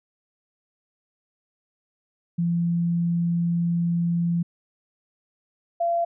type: tone pair in turn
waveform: sine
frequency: 170.8 / 683.2 Hz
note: F3 / F5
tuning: -38 / -38 cents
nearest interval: 2 octaves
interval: 2400 cents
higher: second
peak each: -20 dBFS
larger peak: neither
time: 2.38-4.43 / 5.8-6.05 s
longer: first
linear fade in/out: 10 ms
effects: none